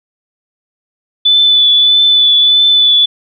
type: tone with vibrato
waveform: sine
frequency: 3485 Hz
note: A7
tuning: 17 cents flat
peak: -5 dBFS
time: 1.25-3.06 s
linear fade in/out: 10 ms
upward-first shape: triangle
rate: 1.6 Hz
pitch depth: 22 cents each way
effects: none